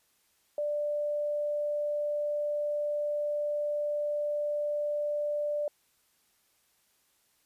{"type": "tone", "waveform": "sine", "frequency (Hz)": 590, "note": "D5", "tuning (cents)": 8, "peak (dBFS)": -28, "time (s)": [0.58, 5.68], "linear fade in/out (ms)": 2, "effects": ["white hiss -70 dBFS RMS until 7.45 s", "resampled to 32000 Hz"]}